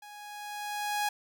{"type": "tone with level ramp", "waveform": "sawtooth", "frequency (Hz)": 830, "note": "G#5", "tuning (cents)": -1, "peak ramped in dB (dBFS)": [-43, -23], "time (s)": [0.02, 1.09], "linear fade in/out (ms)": 5, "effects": []}